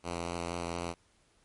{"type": "tone with vibrato", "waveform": "5% pulse", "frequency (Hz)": 85.9, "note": "F2", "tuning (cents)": -28, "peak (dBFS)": -23, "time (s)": [0.03, 0.95], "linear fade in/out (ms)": 50, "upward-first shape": "square", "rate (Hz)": 4.2, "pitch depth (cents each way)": 13, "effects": ["pink hiss -68 dBFS RMS until 1.44 s", "MP3 48 kbps"]}